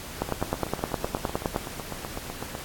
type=two click trains; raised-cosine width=1 ms; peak=-10 / -19 dBFS; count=14 / 19; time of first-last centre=0.22-1.562 / 0.29-2.551 s; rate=9.69 / 7.96 Hz; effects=pink hiss -39 dBFS RMS until 2.64 s + AAC 64 kbps

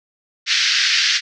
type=band-pass noise; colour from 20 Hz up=white; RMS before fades=-17 dBFS; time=0.46-1.21 s; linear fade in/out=50 ms; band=1500 to 5600 Hz; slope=48 dB/octave; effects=none

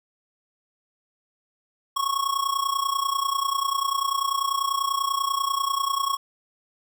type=tone with amplitude modulation; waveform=square; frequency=1100 Hz; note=C#6; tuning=14 cents flat; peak=-20 dBFS; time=1.96-6.17 s; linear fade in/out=10 ms; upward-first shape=sine; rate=30.2 Hz; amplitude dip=80%; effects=none

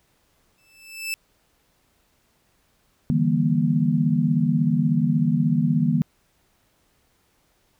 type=tone with exponential growth; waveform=sawtooth; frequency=2637 Hz; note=E7; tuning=in tune; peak=-20 dBFS; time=0.58-1.14 s; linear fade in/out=0 ms; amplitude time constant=120 ms
type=chord; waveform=sine; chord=E half-diminished seventh; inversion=third; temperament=just; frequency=148.33 / 164.81 / 197.78 / 237.3 Hz; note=D3 / E3 / G3 / Bb3; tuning=+18 / 0 / +16 / +31 cents; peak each=-23 / -22 / -26 / -22 dBFS; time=3.1-6.02 s; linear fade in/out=0 ms
effects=pink hiss -65 dBFS RMS until 7.79 s

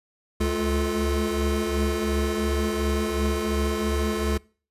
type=tone cluster; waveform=square; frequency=69.8 / 72.6 / 212.9 / 348.9 / 436.1 Hz; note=C#2 / D2 / G#3 / F4 / A4; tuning=+13 / -19 / +43 / -2 / -15 cents; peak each=-30 dBFS; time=0.4-4.38 s; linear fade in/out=10 ms; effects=noise-tail reverb RT60 0.4 s tail -24 dB re dry + resampled to 32000 Hz

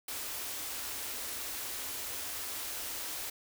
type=band-stop noise; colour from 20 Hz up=white; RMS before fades=-39 dBFS; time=0.08-3.3 s; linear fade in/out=5 ms; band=120 to 230 Hz; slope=96 dB/octave; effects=none

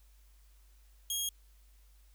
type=tone; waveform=15% pulse; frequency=3269 Hz; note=G#7; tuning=28 cents flat; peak=-25 dBFS; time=1.1-1.29 s; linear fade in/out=2 ms; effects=added 50 Hz sine -58 dBFS peak until 2.14 s + white hiss -70 dBFS RMS until 2.14 s

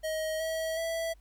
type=tone with pitch steps; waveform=square; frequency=630 / 644 / 658.3 Hz; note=D#5 / E5 / E5; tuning=+21 / -41 / -3 cents; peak=-31 dBFS; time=0.03-1.14 s; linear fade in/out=20 ms; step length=370 ms; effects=added 50 Hz sine -54 dBFS peak until 1.2 s + pink hiss -70 dBFS RMS until 1.2 s

